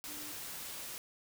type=tone in noise; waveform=sine; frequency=298.3 Hz; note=D4; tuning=27 cents sharp; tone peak=-52 dBFS; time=0.08-0.32 s; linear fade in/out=0 ms; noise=white; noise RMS=-44 dBFS; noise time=0.04-0.98 s; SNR=-11 dB; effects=none